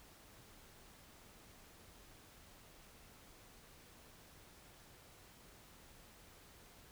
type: silence
effects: pink hiss -61 dBFS RMS until 6.91 s